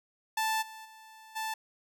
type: tone with level steps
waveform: sawtooth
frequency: 880 Hz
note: A5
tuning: in tune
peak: -24 / -41 / -47 / -29 dBFS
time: 0.37-1.54 s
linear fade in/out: 5 ms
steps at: 0.61 / 0.84 / 1.35 s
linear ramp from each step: 20 ms
effects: none